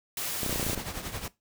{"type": "noise", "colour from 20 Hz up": "white", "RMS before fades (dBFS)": -33, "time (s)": [0.17, 0.75], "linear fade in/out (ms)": 2}
{"type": "clicks", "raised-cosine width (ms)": 2, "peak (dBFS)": -19, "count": 11, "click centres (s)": [0.432, 0.463, 0.495, 0.528, 0.559, 0.597, 0.629, 0.666, 0.698, 0.732, 0.777]}
{"type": "noise with tremolo", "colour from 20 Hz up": "pink", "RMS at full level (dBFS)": -34, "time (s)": [0.5, 1.28], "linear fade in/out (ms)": 2, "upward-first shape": "triangle", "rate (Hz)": 11, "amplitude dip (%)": 70}
{"effects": ["noise-tail reverb RT60 0.2 s tail -19 dB re dry"]}